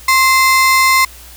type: ring-modulated tone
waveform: 45% pulse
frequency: 1568 Hz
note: G6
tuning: in tune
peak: -5 dBFS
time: 0.08-1.05 s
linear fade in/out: 5 ms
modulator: 508 Hz
effects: added 60 Hz sine -38 dBFS peak until 1.36 s + white hiss -38 dBFS RMS until 1.36 s